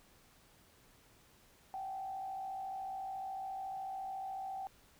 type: tone with frequency modulation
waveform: sine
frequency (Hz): 771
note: G5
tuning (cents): -29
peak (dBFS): -39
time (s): 1.74-4.67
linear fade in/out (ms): 0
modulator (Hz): 54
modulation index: 0.52
effects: pink hiss -65 dBFS RMS until 4.99 s